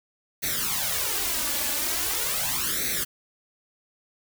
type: noise with flanger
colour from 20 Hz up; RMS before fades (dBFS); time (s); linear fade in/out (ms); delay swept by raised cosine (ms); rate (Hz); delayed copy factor
white; -27; 0.42-3.05; 20; 0.49 to 3.49; 0.41; +0.85
effects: none